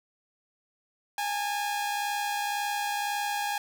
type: tone pair together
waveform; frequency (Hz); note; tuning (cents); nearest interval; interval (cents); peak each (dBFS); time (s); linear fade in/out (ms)
sawtooth; 820 / 881.9; G#5 / A5; -22 / +4; minor second; 126; -25 / -33; 1.18-3.58; 2
effects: none